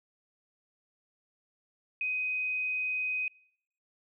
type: tone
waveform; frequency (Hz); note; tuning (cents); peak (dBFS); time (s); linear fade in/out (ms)
sine; 2509; D#7; +14; -29; 2.01-3.28; 2
effects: noise-tail reverb RT60 0.7 s tail -25 dB re dry